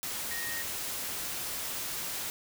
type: tone in noise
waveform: sine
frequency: 1864.7 Hz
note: A#6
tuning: in tune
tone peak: -37 dBFS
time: 0.31-0.62 s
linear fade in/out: 0 ms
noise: white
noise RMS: -36 dBFS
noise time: 0.03-2.3 s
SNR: -4 dB
effects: none